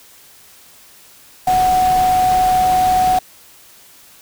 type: tone in noise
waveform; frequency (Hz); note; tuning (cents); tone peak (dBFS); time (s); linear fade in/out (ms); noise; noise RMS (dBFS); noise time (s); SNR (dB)
sine; 740; F#5; 0; -11; 1.47-3.19; 5; pink; -26; 1.47-3.19; +12
effects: white hiss -45 dBFS RMS until 4.21 s